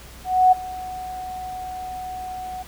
sine tone with ADSR envelope, 740 Hz, F#5, in tune, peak -9 dBFS, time 0.24-2.63 s, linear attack 280 ms, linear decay 14 ms, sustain -20 dB, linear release 12 ms, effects added 60 Hz sine -44 dBFS peak until 2.67 s + pink hiss -44 dBFS RMS until 2.67 s

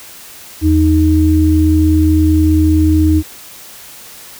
sine tone pair together, 81.69 / 311.1 Hz, E2 / D#4, -15 / 0 cents, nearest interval octave + major seventh, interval 2315 cents, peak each -10 dBFS, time 0.61-3.23 s, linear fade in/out 50 ms, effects white hiss -35 dBFS RMS until 4.39 s

